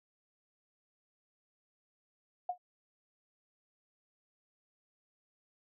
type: tone with exponential decay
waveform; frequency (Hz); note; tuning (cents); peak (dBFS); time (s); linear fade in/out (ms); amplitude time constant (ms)
sine; 720; F#5; -47; -28; 2.49-2.58; 5; 19
effects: none